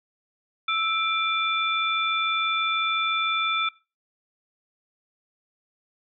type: tone cluster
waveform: sine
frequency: 1319 / 2367 / 3507 Hz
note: E6 / D7 / A7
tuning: +1 / +13 / -6 cents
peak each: -25 / -26 / -28 dBFS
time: 0.68-3.69 s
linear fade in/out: 5 ms
effects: noise-tail reverb RT60 0.3 s tail -22 dB re dry